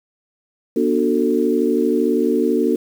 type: tone cluster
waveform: sine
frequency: 241.7 / 294.1 / 367.4 / 445.4 Hz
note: B3 / D4 / F#4 / A4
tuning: -37 / +3 / -12 / +21 cents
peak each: -20 dBFS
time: 0.76-2.76 s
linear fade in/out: 5 ms
effects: 7-bit